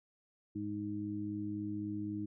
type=harmonic tone; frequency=103.83 Hz; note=G#2; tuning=in tune; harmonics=1 / 2 / 3; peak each=-44 / -42 / -38 dBFS; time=0.55-2.26 s; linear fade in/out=10 ms; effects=none